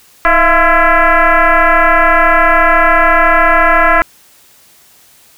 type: tone with frequency modulation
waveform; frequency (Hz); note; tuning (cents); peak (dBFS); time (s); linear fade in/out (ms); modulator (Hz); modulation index
sine; 320; D#4; +49; -5; 0.25-4.02; 0; 337; 5.1
effects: white hiss -45 dBFS RMS until 5.37 s